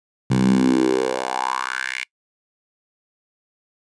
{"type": "tone with high-pass filter sweep", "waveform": "10% pulse", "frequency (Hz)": 64.2, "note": "C2", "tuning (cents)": -32, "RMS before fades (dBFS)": -20, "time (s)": [0.3, 2.04], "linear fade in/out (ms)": 10, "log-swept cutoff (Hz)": [140, 2300], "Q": 4.7, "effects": ["noise-tail reverb RT60 0.1 s tail -24 dB re dry", "resampled to 22050 Hz"]}